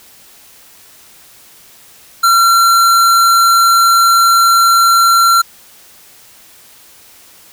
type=tone; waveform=square; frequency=1365 Hz; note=F6; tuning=40 cents flat; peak=-7 dBFS; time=2.23-5.42 s; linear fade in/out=10 ms; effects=white hiss -42 dBFS RMS until 7.52 s